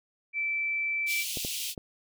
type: tone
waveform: sine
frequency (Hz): 2326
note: D7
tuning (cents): -17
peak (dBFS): -27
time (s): 0.33-1.25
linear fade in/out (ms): 50
type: high-pass noise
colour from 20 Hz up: pink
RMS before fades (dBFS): -34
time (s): 1.06-1.75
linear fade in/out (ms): 50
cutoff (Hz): 2600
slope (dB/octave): 48
type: clicks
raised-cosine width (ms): 2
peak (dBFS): -23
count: 3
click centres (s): 1.372 / 1.449 / 1.778
effects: none